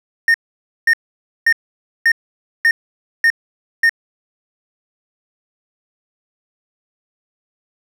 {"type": "tone bursts", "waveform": "triangle", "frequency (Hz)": 1835, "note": "A#6", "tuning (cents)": -28, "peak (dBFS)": -7, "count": 7, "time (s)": [0.28, 3.894], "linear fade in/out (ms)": 2, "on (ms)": 62, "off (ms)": 530, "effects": []}